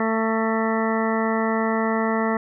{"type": "harmonic tone with a mistuned harmonic", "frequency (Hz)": 222.9, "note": "A3", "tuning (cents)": 23, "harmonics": [1, 2, 3, 4, 5, 6, 8, 9], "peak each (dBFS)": [-23, -26, -28, -29, -30, -31, -32, -33], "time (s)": [0, 2.37], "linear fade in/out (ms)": 2, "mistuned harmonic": 9, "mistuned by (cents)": -34, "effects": []}